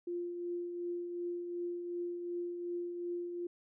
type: tone with tremolo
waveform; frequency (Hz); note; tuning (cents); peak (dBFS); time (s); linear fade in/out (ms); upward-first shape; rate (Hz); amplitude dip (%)
sine; 349.2; F4; 0; -34; 0.07-3.47; 5; triangle; 2.7; 45
effects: none